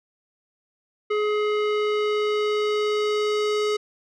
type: tone with low-pass filter sweep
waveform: square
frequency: 421.4 Hz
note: G#4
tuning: 25 cents sharp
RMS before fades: -23 dBFS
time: 1.1-3.77 s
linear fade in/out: 10 ms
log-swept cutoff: 2400 to 5500 Hz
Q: 1.1
effects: none